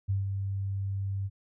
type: tone with ADSR envelope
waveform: sine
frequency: 98 Hz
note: G2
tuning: in tune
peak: -24 dBFS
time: 0.08-1.3 s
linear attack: 21 ms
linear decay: 150 ms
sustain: -5 dB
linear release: 42 ms
effects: none